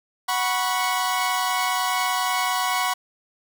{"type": "chord", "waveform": "sawtooth", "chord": "F# suspended fourth", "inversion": "none", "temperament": "equal with one note detuned", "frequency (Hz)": [740, 978.7, 1108.7], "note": ["F#5", "B5", "C#6"], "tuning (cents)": [0, -16, 0], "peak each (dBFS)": -22, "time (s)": [0.28, 2.94], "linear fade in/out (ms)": 10, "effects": []}